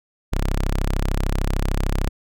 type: tone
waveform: sawtooth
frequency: 33.33 Hz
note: C1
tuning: 33 cents sharp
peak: -15 dBFS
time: 0.32-2.09 s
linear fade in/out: 10 ms
effects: none